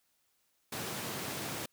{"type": "high-pass noise", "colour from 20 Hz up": "pink", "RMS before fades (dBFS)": -39, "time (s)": [0.72, 1.66], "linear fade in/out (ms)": 5, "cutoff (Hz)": 110, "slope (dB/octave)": 24, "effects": ["white hiss -75 dBFS RMS until 1.72 s"]}